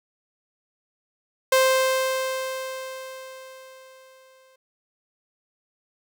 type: tone with exponential decay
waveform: sawtooth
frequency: 523.3 Hz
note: C5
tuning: in tune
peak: -11 dBFS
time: 1.52-4.56 s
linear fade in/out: 5 ms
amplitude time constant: 660 ms
effects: none